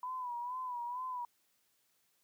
sine tone with vibrato, 987.8 Hz, B5, in tune, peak -37 dBFS, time 0.03-1.25 s, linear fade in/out 2 ms, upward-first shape sine, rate 2.2 Hz, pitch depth 67 cents each way, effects white hiss -75 dBFS RMS until 2.23 s + high-pass 80 Hz 12 dB/octave

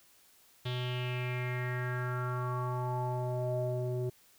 square tone with low-pass filter sweep, 124.7 Hz, B2, 17 cents sharp, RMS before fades -34 dBFS, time 0.65-4.1 s, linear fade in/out 10 ms, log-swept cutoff 3500 to 460 Hz, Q 5.4, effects white hiss -63 dBFS RMS until 4.38 s

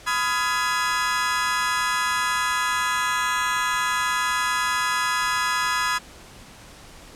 35% pulse chord, F half-diminished seventh, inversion second, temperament just, 1005.8 / 1257.2 / 1396.9 / 1676.3 Hz, Cb6 / Eb6 / F6 / Ab6, +31 / +18 / 0 / +16 cents, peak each -24 / -25 / -30 / -24 dBFS, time 0.06-5.99 s, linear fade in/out 20 ms, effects pink hiss -45 dBFS RMS until 7.15 s + low-pass 10000 Hz 12 dB/octave

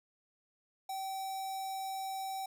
square tone with notch filter, 771 Hz, G5, 29 cents flat, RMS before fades -39 dBFS, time 0.89-2.46 s, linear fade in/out 5 ms, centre 1900 Hz, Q 0.79, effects none

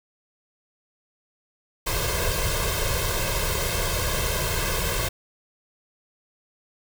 pink noise with comb filter, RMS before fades -25 dBFS, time 1.86-5.09 s, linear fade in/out 10 ms, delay 1.9 ms, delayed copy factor +0.95, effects none

